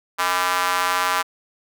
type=tone with high-pass filter; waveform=square; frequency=90.8 Hz; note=F#2; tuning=32 cents flat; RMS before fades=-21 dBFS; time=0.18-1.23 s; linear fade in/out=20 ms; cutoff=1100 Hz; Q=2.3; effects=none

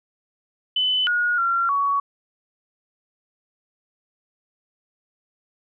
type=tone with pitch steps; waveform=sine; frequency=3015 / 1444 / 1372 / 1123 Hz; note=F#7 / F#6 / F6 / C#6; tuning=+32 / -43 / -31 / +22 cents; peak=-18 dBFS; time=0.76-2 s; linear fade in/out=5 ms; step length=310 ms; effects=none

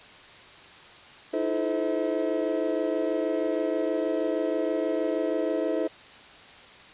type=tone cluster; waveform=triangle; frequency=309.6 / 335.9 / 433.3 / 516 / 641 Hz; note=D#4 / E4 / A4 / C5 / E5; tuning=-9 / +33 / -27 / -24 / -49 cents; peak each=-29 dBFS; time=1.33-5.88 s; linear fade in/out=10 ms; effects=white hiss -48 dBFS RMS until 6.93 s + resampled to 8000 Hz

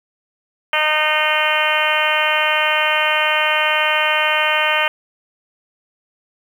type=harmonic tone; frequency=306.8 Hz; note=D#4; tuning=24 cents flat; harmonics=2 / 3 / 4 / 5 / 6 / 7 / 8 / 9 / 10; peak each=-23 / -23 / -23 / -23 / -23 / -23 / -23 / -23 / -23 dBFS; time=0.73-4.88 s; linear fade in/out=2 ms; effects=7-bit

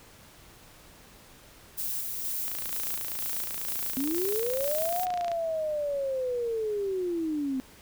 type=noise with tremolo; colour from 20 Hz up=violet; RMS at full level=-32 dBFS; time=1.77-5.06 s; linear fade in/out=20 ms; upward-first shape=square; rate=2.1 Hz; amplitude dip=25%
type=click train; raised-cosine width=0.2 ms; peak=-21 dBFS; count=81; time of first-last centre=2.48-5.317 s; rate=28.2 Hz
type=linear two-way sweep; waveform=sine; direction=up then down; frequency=255.8 to 735 to 255.8 Hz; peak=-27 dBFS; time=3.97-7.6 s; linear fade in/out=0 ms; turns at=5.03 s
effects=pink hiss -53 dBFS RMS until 7.81 s

